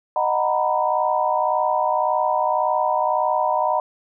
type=chord; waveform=sine; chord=B major seventh; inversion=first; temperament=just; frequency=617.4 / 740.8 / 926 / 987.8 Hz; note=D#5 / F#5 / A#5 / B5; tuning=-14 / +2 / -12 / 0 cents; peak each=-23 dBFS; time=0.16-3.8 s; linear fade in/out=2 ms; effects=none